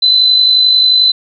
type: tone with amplitude modulation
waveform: sine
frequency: 4026 Hz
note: B7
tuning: 33 cents sharp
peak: -4 dBFS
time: 0.02-1.12 s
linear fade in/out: 10 ms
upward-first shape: sine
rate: 51.3 Hz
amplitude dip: 40%
effects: none